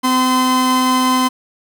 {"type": "tone pair together", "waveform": "45% pulse", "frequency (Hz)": [255.9, 1029], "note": ["C4", "C6"], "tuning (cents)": [-38, -29], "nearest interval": "2 octaves", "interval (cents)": 2409, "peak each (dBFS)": -15, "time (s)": [0.03, 1.29], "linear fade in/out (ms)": 20, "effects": []}